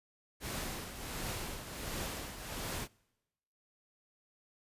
pink noise with tremolo, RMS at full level -38 dBFS, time 0.4-2.88 s, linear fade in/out 50 ms, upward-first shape triangle, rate 1.4 Hz, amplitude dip 65%, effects noise-tail reverb RT60 1.0 s tail -26 dB re dry + resampled to 32000 Hz

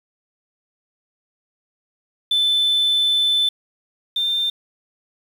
sine tone pair in turn, 3520 / 3590 Hz, A7 / A7, 0 / +34 cents, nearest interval unison, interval 34 cents, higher second, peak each -13 / -17 dBFS, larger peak first, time 2.31-3.49 / 4.16-4.5 s, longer first, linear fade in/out 5 ms, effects tanh soft clip ceiling -13 dBFS + 7-bit

